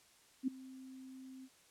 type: tone with ADSR envelope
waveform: sine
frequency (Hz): 261.6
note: C4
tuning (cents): 0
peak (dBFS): -29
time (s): 0.43-1.49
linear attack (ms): 46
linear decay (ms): 8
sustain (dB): -20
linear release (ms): 50
effects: white hiss -66 dBFS RMS until 1.7 s + low-pass 10000 Hz 12 dB/octave